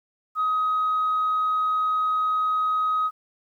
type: tone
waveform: sine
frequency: 1261 Hz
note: D#6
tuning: 23 cents sharp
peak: -19 dBFS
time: 0.35-3.11 s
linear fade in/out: 50 ms
effects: tanh soft clip ceiling -17 dBFS + 10-bit